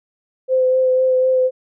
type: tone with vibrato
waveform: sine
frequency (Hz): 515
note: C5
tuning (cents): -28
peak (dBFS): -12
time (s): 0.48-1.51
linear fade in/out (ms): 50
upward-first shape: sine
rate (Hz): 4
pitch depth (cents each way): 14
effects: none